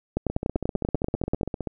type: two click trains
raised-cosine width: 2 ms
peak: -10 / -15 dBFS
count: 14 / 22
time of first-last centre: 0.17-1.432 / 0.3-1.673 s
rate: 10.3 / 15.3 Hz
effects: none